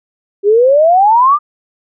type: exponential sweep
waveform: sine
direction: up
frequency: 392 to 1226 Hz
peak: -5 dBFS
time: 0.43-1.39 s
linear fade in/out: 50 ms
effects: none